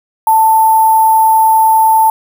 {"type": "tone with sample-and-hold", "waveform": "sine", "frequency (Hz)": 885, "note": "A5", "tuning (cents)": 10, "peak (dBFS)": -5, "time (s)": [0.27, 2.1], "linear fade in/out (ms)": 2, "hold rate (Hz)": 11025, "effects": []}